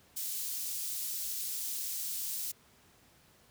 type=high-pass noise; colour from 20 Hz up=white; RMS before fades=-37 dBFS; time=0.16-2.52 s; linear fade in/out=10 ms; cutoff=4900 Hz; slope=12 dB/octave; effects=pink hiss -63 dBFS RMS until 3.5 s + high-pass 60 Hz 12 dB/octave

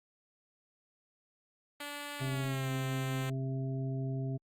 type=tone with pitch glide; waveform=5% pulse; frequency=289.7 to 261.1 Hz; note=D4 to C4; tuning=-24 to -3 cents; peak=-28 dBFS; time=1.8-3.3 s; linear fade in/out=5 ms; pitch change=-179 cents; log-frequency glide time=2.24-2.7 s
type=harmonic tone; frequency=133 Hz; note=C3; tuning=29 cents sharp; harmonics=1 / 2 / 3 / 5; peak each=-33 / -41 / -45 / -48 dBFS; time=2.2-4.38 s; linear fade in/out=20 ms
effects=Opus 32 kbps

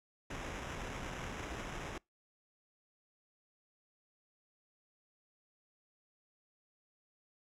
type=noise with sample-and-hold; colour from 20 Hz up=pink; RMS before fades=-43 dBFS; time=0.3-1.98 s; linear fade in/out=5 ms; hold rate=4410 Hz; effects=noise-tail reverb RT60 0.2 s tail -26 dB re dry + low-pass 8000 Hz 12 dB/octave

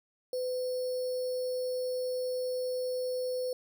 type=tone with sample-and-hold; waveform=sine; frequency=505 Hz; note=B4; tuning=39 cents sharp; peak=-30 dBFS; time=0.33-3.53 s; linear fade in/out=2 ms; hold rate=4900 Hz; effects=none

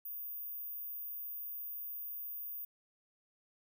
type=tone; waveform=sine; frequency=14917 Hz; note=A#9; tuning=in tune; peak=-39 dBFS; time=0.05-2.65 s; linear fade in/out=5 ms; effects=tanh soft clip ceiling -36 dBFS

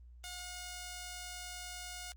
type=tone; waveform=5% pulse; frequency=720 Hz; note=F#5; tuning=47 cents flat; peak=-32 dBFS; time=0.24-2.12 s; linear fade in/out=0 ms; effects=added 60 Hz sine -52 dBFS peak until 2.16 s + Opus 24 kbps

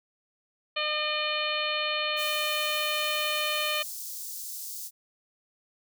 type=harmonic tone; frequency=606 Hz; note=D#5; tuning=46 cents flat; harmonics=1 / 2 / 3 / 4 / 5 / 6 / 7; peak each=-34 / -34 / -37 / -32 / -32 / -38 / -37 dBFS; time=0.76-3.83 s; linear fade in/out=10 ms
type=high-pass noise; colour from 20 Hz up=white; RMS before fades=-38 dBFS; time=2.16-4.91 s; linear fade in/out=50 ms; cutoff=4900 Hz; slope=24 dB/octave
effects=none

